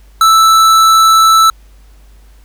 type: tone with tanh clipping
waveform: sine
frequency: 1318.5 Hz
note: E6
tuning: in tune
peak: -6 dBFS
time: 0.21-1.5 s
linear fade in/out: 2 ms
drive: 18 dB
effects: added 50 Hz sine -38 dBFS peak until 2.44 s + pink hiss -51 dBFS RMS until 2.44 s